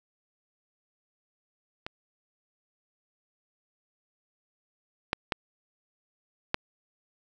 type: clicks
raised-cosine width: 0.3 ms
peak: -19 / -9 / -10 / -8 dBFS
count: 4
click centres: 1.865 / 5.131 / 5.322 / 6.544 s
effects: none